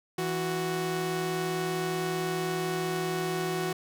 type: tone pair together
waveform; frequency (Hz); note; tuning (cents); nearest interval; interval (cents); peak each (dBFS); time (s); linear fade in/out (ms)
sawtooth; 164.81 / 369.7; E3 / F#4; 0 / -1; octave + major second; 1399; -29 / -26; 0.18-3.73; 5
effects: none